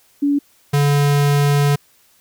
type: tone pair in turn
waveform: sine / square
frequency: 285.4 / 143.61 Hz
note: D4 / D3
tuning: -49 / -38 cents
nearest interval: octave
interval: 1189 cents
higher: first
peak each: -13 dBFS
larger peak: neither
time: 0.22-0.39 / 0.73-1.76 s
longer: second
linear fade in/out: 10 ms
effects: white hiss -55 dBFS RMS until 2.2 s